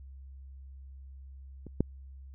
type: clicks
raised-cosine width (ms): 3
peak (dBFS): -30 / -12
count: 2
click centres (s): 1.667 / 1.806
effects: added 67 Hz sine -45 dBFS peak until 2.34 s